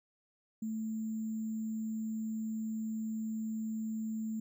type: tone with sample-and-hold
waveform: sine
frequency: 220 Hz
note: A3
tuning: in tune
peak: -34 dBFS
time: 0.62-4.4 s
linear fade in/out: 5 ms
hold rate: 7350 Hz
effects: none